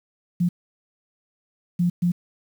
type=tone bursts at uneven times; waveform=sine; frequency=175.3 Hz; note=F3; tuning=7 cents sharp; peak=-17 dBFS; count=3; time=0.4-0.49 / 1.79-1.9 / 2.02-2.12 s; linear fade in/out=10 ms; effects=8-bit